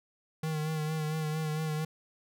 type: tone with vibrato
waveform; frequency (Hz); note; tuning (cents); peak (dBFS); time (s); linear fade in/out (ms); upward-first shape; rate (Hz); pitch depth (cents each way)
square; 155.56; D#3; 0; -31; 0.43-1.85; 5; sine; 4.4; 35
effects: none